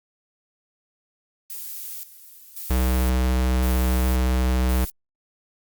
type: noise with tremolo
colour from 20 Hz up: violet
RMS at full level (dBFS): -34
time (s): 1.5-4.9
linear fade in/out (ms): 0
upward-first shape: square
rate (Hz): 0.94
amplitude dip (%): 75
type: tone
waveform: square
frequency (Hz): 63.3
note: B1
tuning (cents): +43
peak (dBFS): -19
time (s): 2.7-4.85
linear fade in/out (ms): 5
effects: Opus 48 kbps